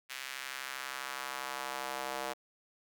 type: tone with high-pass filter sweep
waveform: square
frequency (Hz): 66.2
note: C2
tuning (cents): +21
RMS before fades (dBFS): -40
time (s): 0.09-2.34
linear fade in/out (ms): 20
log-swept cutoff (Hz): 2100 to 620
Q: 1.3
effects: none